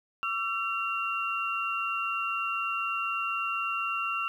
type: tone cluster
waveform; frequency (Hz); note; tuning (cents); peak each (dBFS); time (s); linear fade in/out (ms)
sine; 1152 / 1344 / 2760; D6 / E6 / F7; -34 / +33 / -21; -36 / -31 / -32; 0.23-4.28; 0
effects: 10-bit

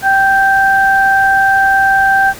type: tone pair together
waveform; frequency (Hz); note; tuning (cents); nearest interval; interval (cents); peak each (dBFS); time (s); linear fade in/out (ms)
sine; 778.1 / 1568; G5 / G6; -13 / 0; octave; 1213; -10; 0.02-2.34; 50
effects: pink hiss -31 dBFS RMS until 2.39 s

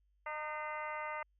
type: harmonic tone with a mistuned harmonic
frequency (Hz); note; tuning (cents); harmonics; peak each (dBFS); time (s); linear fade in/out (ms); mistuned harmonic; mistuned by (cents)
305.1; D#4; -34; 2 / 3 / 4 / 5 / 6 / 7 / 8 / 9; -45 / -43 / -44 / -49 / -54 / -45 / -57 / -57; 0.26-1.23; 5; 7; -65
effects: added 50 Hz sine -70 dBFS peak until 1.39 s

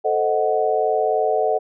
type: chord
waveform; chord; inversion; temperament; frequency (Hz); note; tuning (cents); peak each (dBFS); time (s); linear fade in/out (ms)
sine; A diminished seventh; none; equal; 440 / 523.3 / 622.3 / 740; A4 / C5 / Eb5 / Gb5; 0 / 0 / 0 / 0; -21 / -26 / -22 / -21; 0.04-1.59; 20
effects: none

